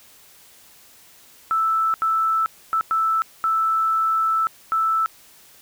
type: tone bursts at uneven times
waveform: sine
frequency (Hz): 1318.5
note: E6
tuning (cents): 0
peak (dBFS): -17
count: 6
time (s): 1.51-1.94 / 2.02-2.46 / 2.73-2.81 / 2.91-3.22 / 3.44-4.47 / 4.72-5.06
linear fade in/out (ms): 0
effects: white hiss -50 dBFS RMS until 5.61 s